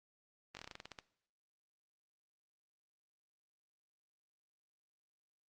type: slowing click train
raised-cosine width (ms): 0.2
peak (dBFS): -29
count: 12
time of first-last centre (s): 0.55-0.988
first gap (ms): 19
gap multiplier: 1.14
effects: noise-tail reverb RT60 0.6 s tail -17 dB re dry + Opus 32 kbps